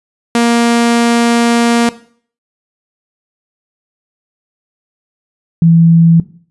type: tone pair in turn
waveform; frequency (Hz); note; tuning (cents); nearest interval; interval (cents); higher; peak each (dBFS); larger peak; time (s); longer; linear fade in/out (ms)
sawtooth / sine; 235 / 166.17; A#3 / E3; +14 / +14; tritone; 600; first; -4; neither; 0.35-1.89 / 5.62-6.2; first; 2
effects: noise-tail reverb RT60 0.5 s tail -17 dB re dry + resampled to 24000 Hz